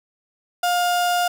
35% pulse tone, 708 Hz, F5, 23 cents sharp, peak -16 dBFS, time 0.63-1.28 s, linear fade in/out 5 ms, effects none

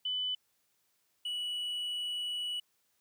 sine / triangle tone pair in turn, 3000 / 2943 Hz, F#7 / F#7, +23 / -10 cents, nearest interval unison, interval 33 cents, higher first, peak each -31 / -32 dBFS, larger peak first, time 0.05-0.35 / 1.25-2.6 s, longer second, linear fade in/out 5 ms, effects white hiss -75 dBFS RMS until 3 s + high-pass 60 Hz 12 dB/octave

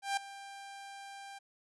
sawtooth tone with ADSR envelope, 793 Hz, G5, 20 cents sharp, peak -25 dBFS, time 0.02-1.39 s, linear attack 150 ms, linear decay 5 ms, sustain -17 dB, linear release 13 ms, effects resampled to 24000 Hz

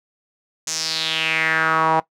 sawtooth tone with band-pass filter sweep, 160.1 Hz, D#3, 50 cents sharp, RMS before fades -20 dBFS, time 0.67-2 s, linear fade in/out 5 ms, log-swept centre 6600 to 860 Hz, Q 4.1, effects noise-tail reverb RT60 0.1 s tail -18 dB re dry

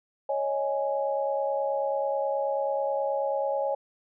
sine chord, C# suspended second, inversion none, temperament just, 554.4 / 623.7 / 831.5 Hz, C#5 / D#5 / G#5, 0 / +4 / +2 cents, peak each -27 / -32 / -31 dBFS, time 0.29-3.75 s, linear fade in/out 5 ms, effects none

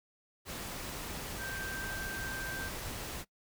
sine tone in noise, 1568 Hz, G6, in tune, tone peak -39 dBFS, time 1.37-2.71 s, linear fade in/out 50 ms, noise pink, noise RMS -41 dBFS, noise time 0.45-3.25 s, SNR -1 dB, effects noise-tail reverb RT60 0.1 s tail -21 dB re dry

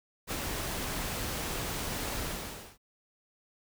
pink noise with ADSR envelope, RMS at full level -33 dBFS, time 0.27-2.78 s, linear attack 48 ms, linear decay 29 ms, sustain -2 dB, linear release 570 ms, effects none

